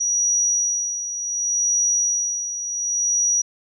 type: tone with tremolo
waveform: sine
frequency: 5800 Hz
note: F#8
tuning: 35 cents flat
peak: -16 dBFS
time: 0-3.42 s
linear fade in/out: 10 ms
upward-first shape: sine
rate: 0.68 Hz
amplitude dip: 65%
effects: none